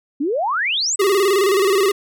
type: exponential sweep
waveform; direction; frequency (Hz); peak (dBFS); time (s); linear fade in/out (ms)
sine; up; 262.3 to 8290; -17; 0.2-0.96; 10
type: tone with vibrato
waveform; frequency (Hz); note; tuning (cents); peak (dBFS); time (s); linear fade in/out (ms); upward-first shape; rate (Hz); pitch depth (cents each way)
square; 392; G4; 0; -14; 0.99-1.92; 10; square; 19; 77
effects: none